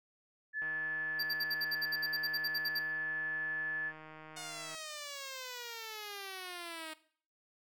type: tone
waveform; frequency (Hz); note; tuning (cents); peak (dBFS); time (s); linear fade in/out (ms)
sine; 1728; A6; -32; -33; 0.53-3.93; 50
type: click train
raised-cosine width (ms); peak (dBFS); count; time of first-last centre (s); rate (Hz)
0.5; -36; 645; 0.62-4.748; 156
type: tone bursts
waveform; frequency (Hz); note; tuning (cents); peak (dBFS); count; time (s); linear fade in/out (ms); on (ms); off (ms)
square; 4686; D8; -5; -34; 16; 1.19-2.793; 10; 43; 61
type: exponential sweep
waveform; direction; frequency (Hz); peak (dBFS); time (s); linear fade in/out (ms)
5% pulse; down; 729 to 311.1; -31; 4.36-6.94; 10
effects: noise-tail reverb RT60 0.5 s tail -17 dB re dry